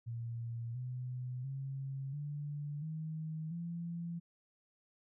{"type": "tone with pitch steps", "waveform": "sine", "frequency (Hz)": [116.7, 125.8, 135.61, 146.19, 157.59, 169.87], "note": ["A#2", "B2", "C#3", "D3", "D#3", "F3"], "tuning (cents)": [2, 32, -38, -8, 22, -48], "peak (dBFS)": -38, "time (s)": [0.06, 4.2], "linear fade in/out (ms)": 20, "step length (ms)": 690, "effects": []}